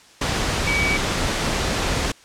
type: tone in noise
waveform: sine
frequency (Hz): 2275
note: C#7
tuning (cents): +44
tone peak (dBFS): -20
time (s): 0.67-0.97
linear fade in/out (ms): 5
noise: pink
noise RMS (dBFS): -22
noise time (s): 0.21-2.12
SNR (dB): -1
effects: white hiss -49 dBFS RMS until 2.24 s + low-pass 7000 Hz 12 dB/octave